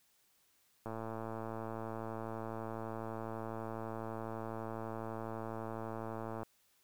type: click train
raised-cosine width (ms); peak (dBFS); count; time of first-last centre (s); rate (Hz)
1; -28; 625; 0.86-6.431; 112
effects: white hiss -72 dBFS RMS until 6.83 s